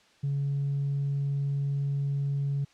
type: tone with tanh clipping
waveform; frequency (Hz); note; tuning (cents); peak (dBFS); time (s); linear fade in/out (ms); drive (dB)
triangle; 140.4; C#3; +22; -26; 0.23-2.65; 10; 5
effects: white hiss -61 dBFS RMS until 2.73 s + low-pass 5000 Hz 12 dB/octave